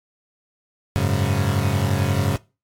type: chord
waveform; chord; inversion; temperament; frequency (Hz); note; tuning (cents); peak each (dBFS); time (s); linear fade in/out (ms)
35% pulse; F# suspended second; none; equal; 92.5 / 103.83 / 138.59; F#2 / G#2 / C#3; 0 / 0 / 0; -21; 0.96-2.36; 0
effects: noise-tail reverb RT60 0.3 s tail -22 dB re dry + AAC 64 kbps